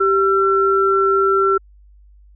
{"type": "tone pair together", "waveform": "sine", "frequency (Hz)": [390, 1351], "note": ["G4", "E6"], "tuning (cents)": [-9, 42], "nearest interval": "octave + minor seventh", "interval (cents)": 2151, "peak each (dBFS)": -15, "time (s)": [0, 1.58], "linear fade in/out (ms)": 10, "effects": ["added 50 Hz sine -44 dBFS peak until 2.35 s"]}